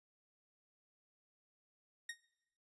sawtooth tone with exponential decay, 1864.7 Hz, A#6, in tune, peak -35 dBFS, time 2.09-2.18 s, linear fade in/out 5 ms, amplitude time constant 19 ms, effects noise-tail reverb RT60 0.9 s tail -22 dB re dry + resampled to 24000 Hz

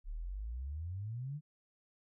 sine exponential sweep, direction up, 34.65 to 155.56 Hz, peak -38 dBFS, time 0.04-1.41 s, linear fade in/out 50 ms, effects none

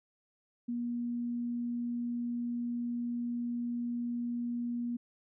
sine tone, 239.2 Hz, A#3, 45 cents sharp, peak -32 dBFS, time 0.68-4.97 s, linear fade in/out 10 ms, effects none

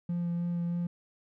triangle tone with vibrato, 172.7 Hz, F3, 19 cents flat, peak -26 dBFS, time 0.09-0.87 s, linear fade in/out 5 ms, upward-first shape sine, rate 3.2 Hz, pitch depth 11 cents each way, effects tanh soft clip ceiling -23 dBFS

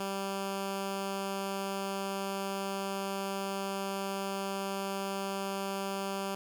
10% pulse tone, 195.6 Hz, G3, 4 cents flat, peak -25 dBFS, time 0-6.35 s, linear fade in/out 2 ms, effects 11-bit

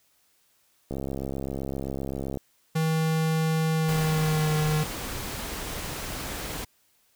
click train, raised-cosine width 2 ms, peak -19 dBFS, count 100, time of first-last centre 0.91-2.372 s, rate 67.7 Hz
square tone with pitch glide, 159.7 to 153.46 Hz, D#3 to D#3, +45 to -24 cents, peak -23 dBFS, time 2.75-4.84 s, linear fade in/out 10 ms, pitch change -69 cents, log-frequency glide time 3.75-4.59 s
pink noise, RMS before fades -34 dBFS, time 3.88-6.65 s, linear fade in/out 10 ms
effects white hiss -66 dBFS RMS until 7.15 s

